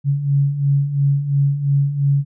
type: beating tone pair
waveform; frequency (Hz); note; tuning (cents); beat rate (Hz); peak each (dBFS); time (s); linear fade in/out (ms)
sine; 138.59 / 141.49; C#3 / C#3; 0 / +36; 2.9; -21 / -15; 0.04-2.25; 50
effects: none